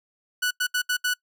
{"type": "tone bursts at uneven times", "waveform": "sawtooth", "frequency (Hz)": 1480, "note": "F#6", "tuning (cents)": 0, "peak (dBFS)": -18, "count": 5, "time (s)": [[0.42, 0.51], [0.6, 0.67], [0.74, 0.82], [0.89, 0.97], [1.04, 1.14]], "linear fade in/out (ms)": 10, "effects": ["noise-tail reverb RT60 0.1 s tail -24 dB re dry"]}